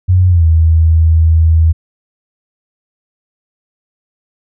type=tone with pitch glide; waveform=sine; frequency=91.3 to 80.87 Hz; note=F#2 to E2; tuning=-23 to -33 cents; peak=-5 dBFS; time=0.08-1.73 s; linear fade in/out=20 ms; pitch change=-210 cents; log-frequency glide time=0.28-0.45 s; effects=none